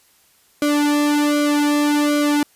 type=tone with flanger; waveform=sawtooth; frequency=293.7 Hz; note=D4; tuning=in tune; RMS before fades=-17 dBFS; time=0.62-2.43 s; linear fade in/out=2 ms; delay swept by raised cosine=1.1 to 2.07 ms; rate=1.3 Hz; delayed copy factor=-1; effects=white hiss -56 dBFS RMS until 2.55 s + resampled to 32000 Hz